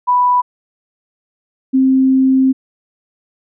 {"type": "tone pair in turn", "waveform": "sine", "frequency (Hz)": [987.8, 263.5], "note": ["B5", "C4"], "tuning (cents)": [0, 12], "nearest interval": "octave + major seventh", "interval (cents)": 2288, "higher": "first", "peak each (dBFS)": [-9, -8], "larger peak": "second", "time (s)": [[0.07, 0.42], [1.73, 2.53]], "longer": "second", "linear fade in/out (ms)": 20, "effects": []}